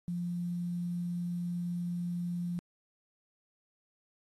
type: tone with quantisation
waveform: sine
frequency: 174.61 Hz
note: F3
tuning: in tune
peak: -32 dBFS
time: 0.08-2.59 s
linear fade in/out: 0 ms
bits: 10
effects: AAC 32 kbps